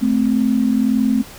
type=tone pair together; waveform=sine; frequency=217.9 / 259.7 Hz; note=A3 / C4; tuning=-17 / -13 cents; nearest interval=minor third; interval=304 cents; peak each=-16 dBFS; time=0.01-1.23 s; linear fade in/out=20 ms; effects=pink hiss -38 dBFS RMS until 1.38 s